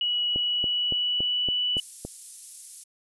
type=tone with pitch glide; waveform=sine; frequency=2926 to 2963 Hz; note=F#7 to F#7; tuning=-20 to +2 cents; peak=-23 dBFS; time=0.01-1.8 s; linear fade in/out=2 ms; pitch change=+22 cents; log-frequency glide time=0.25-1.56 s
type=click train; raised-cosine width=2 ms; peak=-20 dBFS; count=7; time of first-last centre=0.36-2.05 s; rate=3.55 Hz
type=high-pass noise; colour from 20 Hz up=white; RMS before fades=-38 dBFS; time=1.77-2.84 s; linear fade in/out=10 ms; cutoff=9900 Hz; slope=12 dB/octave
effects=resampled to 24000 Hz